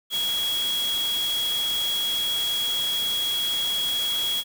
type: tone in noise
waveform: sine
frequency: 3322 Hz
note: G#7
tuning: in tune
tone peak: -23 dBFS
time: 0.1-4.44 s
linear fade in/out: 50 ms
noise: white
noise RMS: -33 dBFS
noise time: 0.1-4.44 s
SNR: +7 dB
effects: none